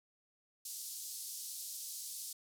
white band-pass noise, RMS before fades -45 dBFS, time 0.65-2.33 s, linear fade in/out 5 ms, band 4400 to 13000 Hz, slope 24 dB/octave, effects none

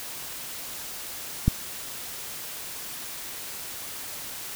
click, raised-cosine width 5 ms, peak -6 dBFS, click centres 1.48 s, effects white hiss -37 dBFS RMS until 4.55 s

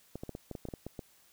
clicks, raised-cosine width 2 ms, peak -26 dBFS, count 11, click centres 0.156 / 0.235 / 0.293 / 0.351 / 0.513 / 0.552 / 0.653 / 0.687 / 0.738 / 0.866 / 0.992 s, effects white hiss -64 dBFS RMS until 1.32 s

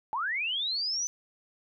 sine linear sweep, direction up, 823 to 6100 Hz, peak -28 dBFS, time 0.13-1.07 s, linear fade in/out 0 ms, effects none

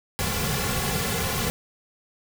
pink noise with comb filter, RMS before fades -26 dBFS, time 0.19-1.5 s, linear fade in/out 0 ms, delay 3.2 ms, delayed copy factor -0.95, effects none

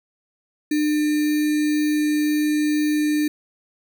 sine tone with sample-and-hold, 301 Hz, D4, 43 cents sharp, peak -17 dBFS, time 0.71-3.28 s, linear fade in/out 5 ms, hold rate 2100 Hz, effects none

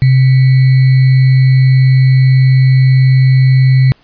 sine tone with sample-and-hold, 130.81 Hz, C3, in tune, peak -4 dBFS, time 0.02-3.92 s, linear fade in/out 0 ms, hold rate 2100 Hz, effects pink hiss -49 dBFS RMS until 4.03 s + resampled to 11025 Hz

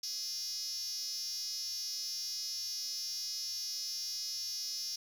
5% pulse tone with high-pass filter, 415.3 Hz, G#4, in tune, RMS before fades -39 dBFS, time 0.03-4.96 s, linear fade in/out 5 ms, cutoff 5400 Hz, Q 7.1, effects 11-bit

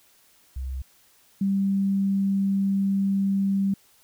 sine tone pair in turn, 65.41 / 196.01 Hz, C2 / G3, 0 / 0 cents, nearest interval octave + perfect fifth, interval 1900 cents, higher second, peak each -28 / -20 dBFS, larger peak second, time 0.56-0.82 / 1.41-3.74 s, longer second, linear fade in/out 5 ms, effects white hiss -59 dBFS RMS until 4.03 s

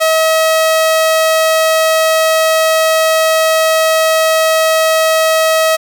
sawtooth tone, 640 Hz, D#5, 49 cents sharp, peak -5 dBFS, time 0-5.77 s, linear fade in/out 20 ms, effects none

